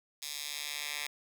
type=tone with high-pass filter sweep; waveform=10% pulse; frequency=146.83 Hz; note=D3; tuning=in tune; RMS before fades=-39 dBFS; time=0.22-1.07 s; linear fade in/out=5 ms; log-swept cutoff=4300 to 2200 Hz; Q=1.1; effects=none